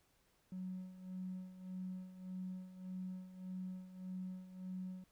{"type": "tone with tremolo", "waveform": "triangle", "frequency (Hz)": 185, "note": "F#3", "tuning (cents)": 0, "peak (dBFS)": -37, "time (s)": [0.52, 5.04], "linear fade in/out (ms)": 2, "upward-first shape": "sine", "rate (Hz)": 1.7, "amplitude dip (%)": 80, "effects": ["tanh soft clip ceiling -39 dBFS", "pink hiss -75 dBFS RMS until 5.11 s"]}